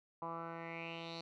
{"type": "tone with low-pass filter sweep", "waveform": "10% pulse", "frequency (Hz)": 166.4, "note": "E3", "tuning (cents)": 17, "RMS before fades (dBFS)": -45, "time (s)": [0.22, 1.21], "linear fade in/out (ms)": 2, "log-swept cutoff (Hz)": [1000, 4400], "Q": 5.4, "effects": []}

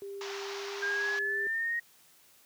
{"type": "tone with pitch glide", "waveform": "sine", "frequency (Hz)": [397.6, 402], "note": ["G4", "G4"], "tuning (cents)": [25, 44], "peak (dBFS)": -38, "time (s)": [0.02, 1.47], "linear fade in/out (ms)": 0, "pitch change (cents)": 19, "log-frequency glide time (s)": [0.47, 0.89]}
{"type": "band-pass noise", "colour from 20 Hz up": "pink", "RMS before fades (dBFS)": -42, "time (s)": [0.21, 1.19], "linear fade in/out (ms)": 0, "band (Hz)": [730, 6300], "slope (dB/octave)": 48}
{"type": "linear sweep", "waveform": "sine", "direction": "up", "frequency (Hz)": [1600, 1882], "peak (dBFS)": -29, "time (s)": [0.82, 1.8], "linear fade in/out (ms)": 10}
{"effects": ["white hiss -61 dBFS RMS until 2.45 s", "high-pass 80 Hz 12 dB/octave"]}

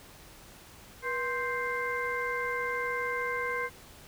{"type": "harmonic tone with a mistuned harmonic", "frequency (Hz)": 523.3, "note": "C5", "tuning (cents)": 0, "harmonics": [1, 2, 3, 4], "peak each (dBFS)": [-35, -35, -35, -35], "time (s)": [1.02, 3.7], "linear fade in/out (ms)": 50, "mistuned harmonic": 1, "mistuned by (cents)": -130, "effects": ["pink hiss -52 dBFS RMS until 4.07 s"]}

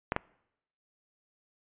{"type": "clicks", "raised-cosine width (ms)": 0.5, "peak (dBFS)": -12, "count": 2, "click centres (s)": [0.121, 0.164], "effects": ["noise-tail reverb RT60 0.8 s tail -24 dB re dry", "resampled to 8000 Hz"]}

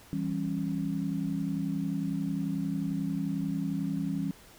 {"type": "chord", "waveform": "sine", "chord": "C# diminished", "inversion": "first", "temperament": "equal with one note detuned", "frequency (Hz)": [164.81, 196, 273.8], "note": ["E3", "G3", "C#4"], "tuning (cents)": [0, 0, -21], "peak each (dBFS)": -33, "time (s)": [0.13, 4.31], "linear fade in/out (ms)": 0, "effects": ["pink hiss -54 dBFS RMS until 4.58 s"]}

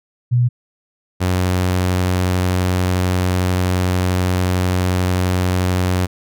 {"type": "tone pair in turn", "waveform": ["sine", "sawtooth"], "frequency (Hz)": [121.9, 91.32], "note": ["B2", "F#2"], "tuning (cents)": [-22, -22], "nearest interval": "perfect fourth", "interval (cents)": 500, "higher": "first", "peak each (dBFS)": -11, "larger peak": "neither", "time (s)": [[0.31, 0.49], [1.2, 6.07]], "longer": "second", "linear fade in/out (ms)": 20, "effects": []}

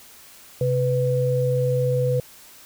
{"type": "tone pair together", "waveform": "sine", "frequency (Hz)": [131.7, 497.2], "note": ["C3", "B4"], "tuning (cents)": [12, 12], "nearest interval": "octave + major seventh", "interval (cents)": 2300, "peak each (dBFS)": -21, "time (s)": [0.61, 2.2], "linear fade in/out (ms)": 2, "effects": ["white hiss -47 dBFS RMS until 2.65 s"]}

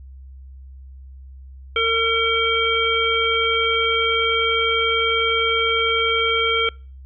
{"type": "harmonic tone", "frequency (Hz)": 455.1, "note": "A#4", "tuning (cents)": -42, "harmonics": [1, 3, 5, 7], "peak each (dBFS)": [-22, -22, -22, -22], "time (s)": [1.76, 6.69], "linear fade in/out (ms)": 2, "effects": ["noise-tail reverb RT60 0.4 s tail -26 dB re dry", "added 66 Hz sine -37 dBFS peak until 7.05 s"]}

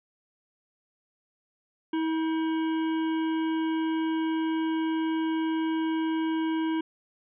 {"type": "harmonic tone with a mistuned harmonic", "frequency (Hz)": 321.3, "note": "E4", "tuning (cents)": -44, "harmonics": [1, 3, 5, 7, 9, 10], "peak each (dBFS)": [-25, -36, -42, -46, -46, -48], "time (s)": [1.93, 6.81], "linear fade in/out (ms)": 5, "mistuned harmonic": 5, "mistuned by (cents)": -31, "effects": []}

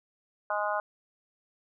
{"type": "harmonic tone", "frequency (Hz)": 207.7, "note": "G#3", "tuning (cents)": 0, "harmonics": [3, 4, 5, 6, 7], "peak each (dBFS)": [-32, -33, -34, -35, -35], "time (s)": [0.5, 0.8], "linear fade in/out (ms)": 2, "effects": []}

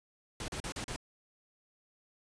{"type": "noise bursts", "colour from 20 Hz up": "pink", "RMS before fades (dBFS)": -39, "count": 5, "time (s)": [0.4, 0.962], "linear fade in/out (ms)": 2, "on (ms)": 82, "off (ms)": 38, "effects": ["resampled to 22050 Hz"]}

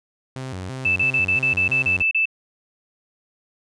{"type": "tone with vibrato", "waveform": "sawtooth", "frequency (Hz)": 110, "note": "A2", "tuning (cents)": 0, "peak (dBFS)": -25, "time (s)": [0.36, 2.02], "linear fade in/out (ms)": 0, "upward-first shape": "square", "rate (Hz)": 3, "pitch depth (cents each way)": 300}
{"type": "tone bursts", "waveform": "sine", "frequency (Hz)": 2637, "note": "E7", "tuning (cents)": 0, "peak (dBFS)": -16, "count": 10, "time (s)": [0.85, 2.256], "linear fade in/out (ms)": 5, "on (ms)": 110, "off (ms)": 34}
{"effects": ["resampled to 22050 Hz"]}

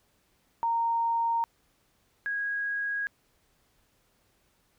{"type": "tone pair in turn", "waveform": "sine", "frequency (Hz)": [925, 1647.4], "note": ["A#5", "G#6"], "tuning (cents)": [-14, -14], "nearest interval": "minor seventh", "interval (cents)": 1000, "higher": "second", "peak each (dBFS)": [-24, -28], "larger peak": "first", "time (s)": [[0.63, 1.44], [2.26, 3.07]], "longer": "neither", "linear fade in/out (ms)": 0, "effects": ["pink hiss -69 dBFS RMS until 4.78 s"]}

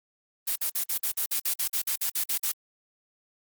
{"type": "noise bursts", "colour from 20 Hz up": "blue", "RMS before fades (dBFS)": -27, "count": 15, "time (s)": [0.47, 2.52], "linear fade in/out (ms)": 10, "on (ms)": 90, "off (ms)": 50, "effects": ["Opus 24 kbps"]}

